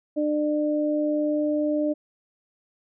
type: tone pair together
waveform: sine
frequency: 300.2 / 599.2 Hz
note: D4 / D5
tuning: +38 / +35 cents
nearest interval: octave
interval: 1197 cents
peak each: -23 / -25 dBFS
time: 0.16-1.94 s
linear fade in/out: 20 ms
effects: none